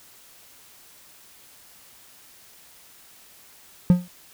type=tone with exponential decay; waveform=triangle; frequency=178.1 Hz; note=F3; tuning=34 cents sharp; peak=-6 dBFS; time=3.9-4.08 s; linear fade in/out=0 ms; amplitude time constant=39 ms; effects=white hiss -51 dBFS RMS until 4.33 s